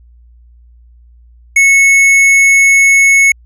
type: tone with hard clipping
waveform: sine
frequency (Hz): 2200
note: C#7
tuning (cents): -14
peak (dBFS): -6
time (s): 1.56-3.32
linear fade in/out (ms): 5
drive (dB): 9
effects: added 59 Hz sine -39 dBFS peak until 3.45 s